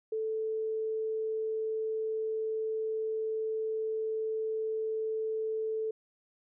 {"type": "tone", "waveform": "sine", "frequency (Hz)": 439.4, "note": "A4", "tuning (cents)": -2, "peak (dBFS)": -30, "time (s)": [0.12, 5.91], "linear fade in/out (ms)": 5, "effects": []}